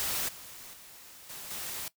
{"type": "noise with level steps", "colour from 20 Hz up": "white", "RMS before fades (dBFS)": [-32, -47, -51, -43, -38], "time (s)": [0, 1.88], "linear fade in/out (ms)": 0, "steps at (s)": [0.28, 0.73, 1.29, 1.5], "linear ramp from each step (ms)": 10, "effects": ["noise-tail reverb RT60 0.1 s tail -18 dB re dry"]}